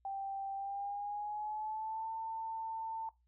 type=tone with pitch glide; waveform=sine; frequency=784 to 895.4 Hz; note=G5 to A5; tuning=0 to +30 cents; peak=-37 dBFS; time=0.05-3.09 s; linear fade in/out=2 ms; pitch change=+230 cents; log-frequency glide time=0.55-2.1 s; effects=noise-tail reverb RT60 0.2 s tail -19 dB re dry + added 60 Hz sine -70 dBFS peak until 3.27 s